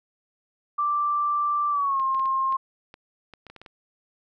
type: tone with pitch glide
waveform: sine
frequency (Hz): 1174.7 to 1064.8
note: D6 to C6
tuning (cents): 0 to +30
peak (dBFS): -21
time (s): 0.78-2.57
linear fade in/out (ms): 10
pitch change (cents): -170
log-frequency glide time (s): 1.7-2.02
type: clicks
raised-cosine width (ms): 0.3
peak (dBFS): -28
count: 12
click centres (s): 1.998 / 2.147 / 2.196 / 2.257 / 2.524 / 2.941 / 3.337 / 3.467 / 3.5 / 3.563 / 3.616 / 3.662
effects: none